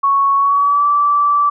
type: tone with pitch glide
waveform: sine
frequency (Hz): 1108.7 to 1161.1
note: C#6 to D6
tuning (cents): 0 to -20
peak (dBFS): -10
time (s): 0.03-1.5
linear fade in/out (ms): 10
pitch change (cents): +80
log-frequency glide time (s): 0.36-0.86
effects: none